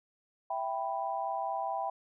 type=chord; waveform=sine; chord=E minor; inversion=none; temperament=equal; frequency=659.3 / 784 / 987.8 Hz; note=E5 / G5 / B5; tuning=0 / 0 / 0 cents; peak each=-37 / -34 / -37 dBFS; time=0.5-1.9 s; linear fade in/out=5 ms; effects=none